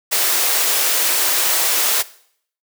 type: high-pass noise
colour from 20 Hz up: white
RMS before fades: -17 dBFS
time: 0.11-2.03 s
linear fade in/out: 20 ms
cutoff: 350 Hz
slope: 24 dB/octave
effects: noise-tail reverb RT60 0.6 s tail -18 dB re dry